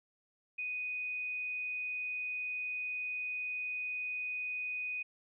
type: tone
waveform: sine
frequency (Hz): 2489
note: D#7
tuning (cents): 0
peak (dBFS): -35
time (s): 0.58-5.03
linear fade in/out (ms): 10
effects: none